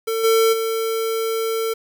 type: tone with level steps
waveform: square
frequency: 450 Hz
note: A4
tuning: 39 cents sharp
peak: -21 / -14 / -21 dBFS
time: 0.07-1.74 s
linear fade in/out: 10 ms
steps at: 0.23 / 0.52 s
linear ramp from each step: 20 ms
effects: 7-bit